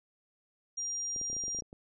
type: tone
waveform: sine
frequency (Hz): 5700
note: F8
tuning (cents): +34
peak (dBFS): -33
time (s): 0.77-1.61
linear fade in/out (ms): 10
type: clicks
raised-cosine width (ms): 2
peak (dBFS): -34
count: 11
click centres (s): 1.162 / 1.214 / 1.3 / 1.33 / 1.366 / 1.438 / 1.481 / 1.548 / 1.588 / 1.622 / 1.729
effects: none